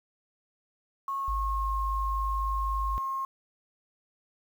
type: tone with pitch glide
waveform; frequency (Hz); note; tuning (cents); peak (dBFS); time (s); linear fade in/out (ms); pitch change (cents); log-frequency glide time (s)
sine; 1093 to 1073.6; C#6 to C6; -25 to +44; -29; 1.08-3.25; 2; -31; 1.19-1.71
type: tone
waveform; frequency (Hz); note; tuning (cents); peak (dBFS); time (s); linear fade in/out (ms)
sine; 51.91; G#1; 0; -29; 1.28-2.98; 0
effects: 9-bit